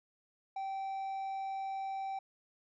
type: tone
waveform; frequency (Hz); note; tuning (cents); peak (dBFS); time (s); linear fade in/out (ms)
triangle; 776; G5; -18; -34; 0.56-2.19; 5
effects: resampled to 16000 Hz